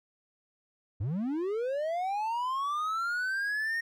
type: linear sweep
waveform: triangle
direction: up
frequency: 86.6 to 1861 Hz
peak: -27 dBFS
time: 1-3.81 s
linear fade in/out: 10 ms
effects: none